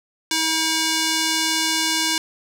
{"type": "tone with band-pass filter", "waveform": "square", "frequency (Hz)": 320.4, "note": "E4", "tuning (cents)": -49, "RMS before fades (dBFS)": -21, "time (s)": [0.31, 2.18], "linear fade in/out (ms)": 2, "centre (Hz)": 5300, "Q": 0.89, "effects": ["7-bit"]}